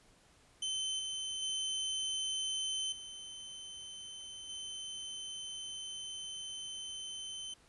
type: tone with level steps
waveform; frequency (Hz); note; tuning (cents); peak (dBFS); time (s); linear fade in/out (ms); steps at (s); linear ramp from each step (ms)
sawtooth; 3072; G7; -36; -31 / -34 / -31 / -42 / -38; 0.62-7.54; 5; 0.99 / 1.42 / 2.92 / 4.49; 5
effects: pink hiss -65 dBFS RMS until 7.68 s + resampled to 24000 Hz